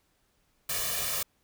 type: noise with comb filter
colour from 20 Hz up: white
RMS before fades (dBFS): -31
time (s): 0.69-1.23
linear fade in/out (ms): 5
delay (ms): 1.7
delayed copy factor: +0.8
effects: pink hiss -71 dBFS RMS until 1.43 s